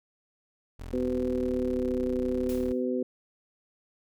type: linear two-way sweep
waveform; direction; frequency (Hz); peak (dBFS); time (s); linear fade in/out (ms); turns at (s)
25% pulse; down then up; 43.65 to 30.87 to 38.34; -34; 0.79-2.73; 10; 2.16
type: harmonic tone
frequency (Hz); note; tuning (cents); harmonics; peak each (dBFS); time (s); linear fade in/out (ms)
126.1; B2; +36; 2 / 3 / 4; -29 / -31 / -32; 0.93-3.03; 5
type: noise with exponential decay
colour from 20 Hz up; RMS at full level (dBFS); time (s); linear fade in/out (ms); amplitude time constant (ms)
white; -42; 2.49-2.84; 2; 76
effects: none